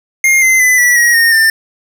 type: tone with pitch steps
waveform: square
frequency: 2125 / 2066 / 2008 / 1952 / 1897.5 / 1844.6 / 1793.1 Hz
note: C7 / C7 / B6 / B6 / A#6 / A#6 / A6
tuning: +26 / -22 / +28 / -21 / +30 / -19 / +32 cents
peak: -7 dBFS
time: 0.24-1.5 s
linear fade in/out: 2 ms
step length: 180 ms
effects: none